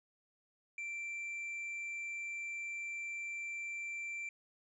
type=tone with tanh clipping; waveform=triangle; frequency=2349 Hz; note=D7; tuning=in tune; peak=-40 dBFS; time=0.78-4.29 s; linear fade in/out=2 ms; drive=8 dB; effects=resampled to 22050 Hz